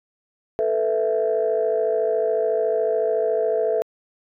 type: chord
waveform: sine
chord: A suspended second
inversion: none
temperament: equal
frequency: 440 / 493.9 / 659.3 Hz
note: A4 / B4 / E5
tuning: 0 / 0 / 0 cents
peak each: -21 / -24 / -22 dBFS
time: 0.59-3.82 s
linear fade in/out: 0 ms
effects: tanh soft clip ceiling -11 dBFS